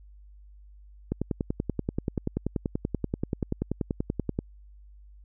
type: click train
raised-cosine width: 3 ms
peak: -14 dBFS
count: 35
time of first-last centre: 1.12-4.389 s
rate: 10.4 Hz
effects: added 50 Hz sine -48 dBFS peak until 5.24 s